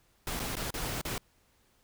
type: noise with dropouts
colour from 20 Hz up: pink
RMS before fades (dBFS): -35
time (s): 0.27-1.18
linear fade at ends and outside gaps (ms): 2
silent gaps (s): 0.395-0.399 / 0.555-0.567 / 0.706-0.74 / 1.014-1.051
effects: pink hiss -68 dBFS RMS until 1.83 s